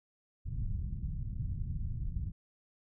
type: low-pass noise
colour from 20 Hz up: pink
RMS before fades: -36 dBFS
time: 0.45-2.32 s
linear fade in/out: 20 ms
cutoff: 150 Hz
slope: 24 dB/octave
effects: none